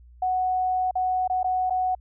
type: tone with dropouts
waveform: sine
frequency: 740 Hz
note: F#5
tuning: in tune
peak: -21 dBFS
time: 0.22-1.95 s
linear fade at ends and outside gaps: 5 ms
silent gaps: 0.911-0.954 / 1.277-1.298 / 1.431-1.443 / 1.698-1.705 s
effects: added 60 Hz sine -47 dBFS peak until 2 s